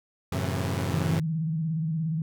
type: chord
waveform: sawtooth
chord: F# half-diminished seventh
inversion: none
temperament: equal with one note detuned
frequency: 92.5 / 110 / 134.1 / 164.81 Hz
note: F#2 / A2 / C3 / E3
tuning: 0 / 0 / +43 / 0 cents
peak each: -26 / -29 / -28 / -30 dBFS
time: 0.32-1.2 s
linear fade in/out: 5 ms
type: tone with vibrato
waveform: sine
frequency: 160 Hz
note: D#3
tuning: 49 cents sharp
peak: -25 dBFS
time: 0.94-2.22 s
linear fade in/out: 2 ms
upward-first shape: square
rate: 17 Hz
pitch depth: 62 cents each way
effects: none